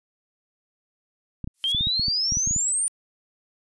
clicks, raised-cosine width 5 ms, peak -19 dBFS, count 12, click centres 1.443 / 1.475 / 1.748 / 1.809 / 1.871 / 1.996 / 2.083 / 2.322 / 2.371 / 2.474 / 2.51 / 2.563 s
violet noise with exponential growth, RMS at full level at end -30 dBFS, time 1.54-1.72 s, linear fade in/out 2 ms, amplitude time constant 38 ms
sine exponential sweep, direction up, 3112 to 9270 Hz, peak -21 dBFS, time 1.64-2.88 s, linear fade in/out 0 ms
effects resampled to 24000 Hz

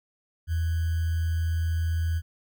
sine tone with sample-and-hold, 82.41 Hz, E2, in tune, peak -23 dBFS, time 0.47-2.22 s, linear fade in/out 50 ms, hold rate 1575 Hz, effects none

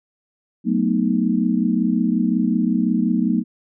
sine chord, B dominant seventh, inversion second, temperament equal with one note detuned, 185 / 221.4 / 246.9 / 311.1 Hz, F#3 / A3 / B3 / D#4, 0 / +11 / 0 / 0 cents, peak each -22 / -20 / -21 / -24 dBFS, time 0.64-3.44 s, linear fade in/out 50 ms, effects none

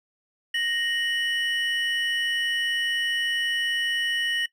triangle tone pair together, 1865 / 2961 Hz, A#6 / F#7, 0 / +1 cents, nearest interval minor sixth, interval 801 cents, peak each -25 dBFS, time 0.54-4.46 s, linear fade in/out 5 ms, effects noise-tail reverb RT60 0.1 s tail -18 dB re dry

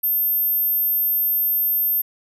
sine tone, 13290 Hz, G#9, in tune, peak -17 dBFS, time 0.03-2.02 s, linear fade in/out 10 ms, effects none

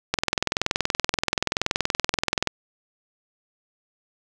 click train, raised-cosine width 0.2 ms, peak -3 dBFS, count 50, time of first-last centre 0.14-2.473 s, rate 21 Hz, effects none

